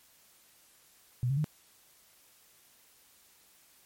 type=tone with pitch steps; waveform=sine; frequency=123.47 / 137 / 152.01 Hz; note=B2 / C#3 / D#3; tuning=0 / -20 / -40 cents; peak=-26 dBFS; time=1.23-1.443 s; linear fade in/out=0 ms; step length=71 ms; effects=white hiss -62 dBFS RMS until 3.85 s + MP3 64 kbps